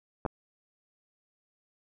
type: clicks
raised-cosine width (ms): 1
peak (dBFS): -17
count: 2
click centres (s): 0.252 / 0.262
effects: none